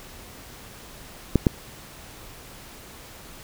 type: clicks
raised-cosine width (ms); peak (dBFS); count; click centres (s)
3; -3; 2; 1.357 / 1.468
effects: pink hiss -44 dBFS RMS until 3.43 s